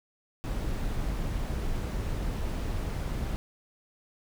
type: noise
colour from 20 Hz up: brown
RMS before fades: -31 dBFS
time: 0.44-3.36 s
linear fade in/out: 0 ms
effects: none